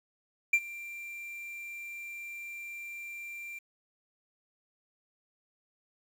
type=tone with ADSR envelope; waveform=triangle; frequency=2366 Hz; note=D7; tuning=12 cents sharp; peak=-17 dBFS; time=0.53-3.59 s; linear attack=6 ms; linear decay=56 ms; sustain=-21 dB; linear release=8 ms; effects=9-bit